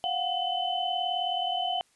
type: tone cluster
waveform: sine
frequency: 706 / 745 / 3034 Hz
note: F5 / F#5 / F#7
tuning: +19 / +12 / +43 cents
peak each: -31 dBFS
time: 0.04-1.81 s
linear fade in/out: 0 ms
effects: white hiss -66 dBFS RMS until 1.95 s + resampled to 24000 Hz